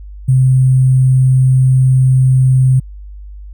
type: tone with sample-and-hold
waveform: sine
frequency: 129.9 Hz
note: C3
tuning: 12 cents flat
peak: -6 dBFS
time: 0.28-2.8 s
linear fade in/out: 10 ms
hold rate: 8820 Hz
effects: added 50 Hz sine -28 dBFS peak until 3.53 s